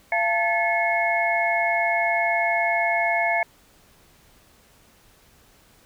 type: tone cluster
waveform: sine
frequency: 684 / 885 / 1726 / 2176 Hz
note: F5 / A5 / A6 / C#7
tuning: -36 / +10 / -34 / -33 cents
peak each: -23 / -28 / -28 / -23 dBFS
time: 0.12-3.43 s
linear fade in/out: 2 ms
effects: pink hiss -56 dBFS RMS until 5.85 s